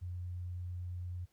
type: tone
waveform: sine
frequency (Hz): 89.1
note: F2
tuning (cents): +35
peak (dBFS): -38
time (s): 0.01-1.26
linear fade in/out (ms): 20
effects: pink hiss -75 dBFS RMS until 1.32 s